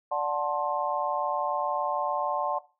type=chord; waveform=sine; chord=D dominant seventh; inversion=none; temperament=just; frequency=587.3 / 734.2 / 881 / 1057.2 Hz; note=D5 / F#5 / A5 / C6; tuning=0 / -14 / +2 / +18 cents; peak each=-31 dBFS; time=0.11-2.59 s; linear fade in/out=10 ms; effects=noise-tail reverb RT60 0.3 s tail -17 dB re dry